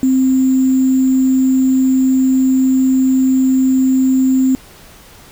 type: tone with sample-and-hold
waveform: sine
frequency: 261.6 Hz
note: C4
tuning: in tune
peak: -9 dBFS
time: 0.03-4.55 s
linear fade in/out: 0 ms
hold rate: 7350 Hz
effects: pink hiss -41 dBFS RMS until 5.31 s